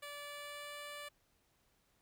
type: tone with pitch glide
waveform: 10% pulse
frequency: 580 to 584 Hz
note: D5 to D5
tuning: -22 to -10 cents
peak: -37 dBFS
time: 0.02-1.09 s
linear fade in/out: 10 ms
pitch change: +12 cents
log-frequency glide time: 0.22-0.79 s
effects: pink hiss -75 dBFS RMS until 2.01 s